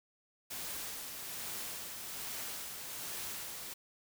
white noise with tremolo, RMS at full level -41 dBFS, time 0.5-3.74 s, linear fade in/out 10 ms, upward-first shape sine, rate 1.2 Hz, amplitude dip 35%, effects none

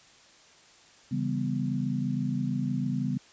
sine chord, C# half-diminished seventh, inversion none, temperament equal with one note detuned, 138.59 / 164.81 / 197.82 / 246.9 Hz, C#3 / E3 / G3 / B3, 0 / 0 / +16 / 0 cents, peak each -31 / -36 / -32 / -31 dBFS, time 1.11-3.18 s, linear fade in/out 10 ms, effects white hiss -56 dBFS RMS until 3.32 s + resampled to 16000 Hz

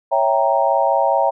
sine chord, C# diminished seventh, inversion none, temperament equal, 554.4 / 659.3 / 784 / 932.3 Hz, C#5 / E5 / G5 / Bb5, 0 / 0 / 0 / 0 cents, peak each -19 dBFS, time 0.11-1.31 s, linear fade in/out 20 ms, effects none

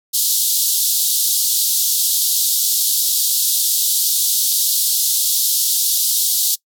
white band-pass noise, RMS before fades -17 dBFS, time 0.13-6.56 s, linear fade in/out 20 ms, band 3500 to 16000 Hz, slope 48 dB/octave, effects noise-tail reverb RT60 0.1 s tail -23 dB re dry

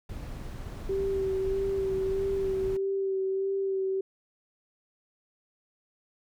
brown noise, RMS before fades -38 dBFS, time 0.09-2.77 s, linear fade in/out 5 ms
sine tone with vibrato, 386.7 Hz, G4, 24 cents flat, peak -26 dBFS, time 0.89-4.01 s, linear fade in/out 5 ms, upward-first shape sine, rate 1.6 Hz, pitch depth 20 cents each way
effects none

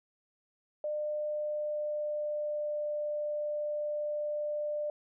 sine tone with pitch glide, 601 to 595.8 Hz, D5 to D5, +40 to +25 cents, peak -31 dBFS, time 0.84-4.9 s, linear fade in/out 2 ms, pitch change -15 cents, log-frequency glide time 1.17-2.86 s, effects none

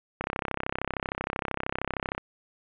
click train, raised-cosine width 0.5 ms, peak -13 dBFS, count 66, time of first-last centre 0.21-2.18 s, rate 33 Hz, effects resampled to 8000 Hz + 7-bit

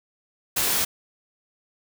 white noise, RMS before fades -23 dBFS, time 0.56-0.85 s, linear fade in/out 10 ms, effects none

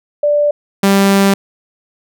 sine / sawtooth tone pair in turn, 587.3 / 196.9 Hz, D5 / G3, 0 / +8 cents, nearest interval octave + perfect fifth, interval 1892 cents, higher first, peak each -9 / -4 dBFS, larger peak second, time 0.23-0.51 / 0.83-1.34 s, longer second, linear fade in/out 5 ms, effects none

